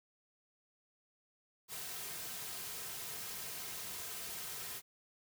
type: noise with comb filter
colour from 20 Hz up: white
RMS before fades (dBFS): -44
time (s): 1.68-4.82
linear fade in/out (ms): 50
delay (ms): 3.5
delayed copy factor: -0.5
effects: none